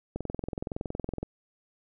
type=click train; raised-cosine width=2 ms; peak=-19 dBFS; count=24; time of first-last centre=0.16-1.23 s; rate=21.5 Hz; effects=none

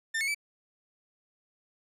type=tone with pitch steps; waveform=40% pulse; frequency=1796 / 2193 / 2308 Hz; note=A6 / C#7 / D7; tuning=+35 / -19 / -31 cents; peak=-27 dBFS; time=0.14-0.347 s; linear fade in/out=10 ms; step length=69 ms; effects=low-pass 12000 Hz 12 dB/octave

